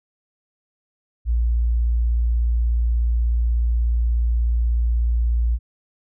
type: tone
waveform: sine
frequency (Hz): 58.27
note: A#1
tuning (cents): 0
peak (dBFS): -16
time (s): 1.25-5.59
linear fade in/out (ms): 50
effects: none